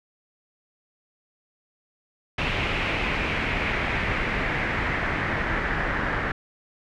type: noise with low-pass filter sweep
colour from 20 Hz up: pink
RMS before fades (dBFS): -26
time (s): 2.38-6.32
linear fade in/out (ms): 5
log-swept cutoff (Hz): 2600 to 1700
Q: 2.9
effects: none